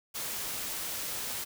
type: noise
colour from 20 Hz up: white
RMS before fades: -36 dBFS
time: 0.14-1.45 s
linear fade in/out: 20 ms
effects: none